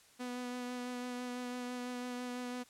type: tone with vibrato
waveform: sawtooth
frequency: 247.3 Hz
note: B3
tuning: 3 cents sharp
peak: -35 dBFS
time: 0.19-2.64 s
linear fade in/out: 20 ms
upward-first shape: sine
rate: 6 Hz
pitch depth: 14 cents each way
effects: white hiss -63 dBFS RMS until 2.69 s + low-pass 10000 Hz 12 dB/octave